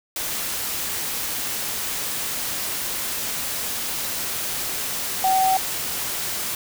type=tone in noise; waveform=sine; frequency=760 Hz; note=F#5; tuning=46 cents sharp; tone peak=-16 dBFS; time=5.24-5.57 s; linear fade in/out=2 ms; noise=white; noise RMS=-27 dBFS; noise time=0.16-6.55 s; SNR=+8 dB; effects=none